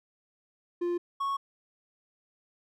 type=tone pair in turn; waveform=triangle; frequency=349.2 / 1104.8 Hz; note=F4 / C#6; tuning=0 / -6 cents; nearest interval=octave + minor sixth; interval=1994 cents; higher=second; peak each=-25 / -26 dBFS; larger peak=first; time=0.81-0.98 / 1.2-1.37 s; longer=neither; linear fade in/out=10 ms; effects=none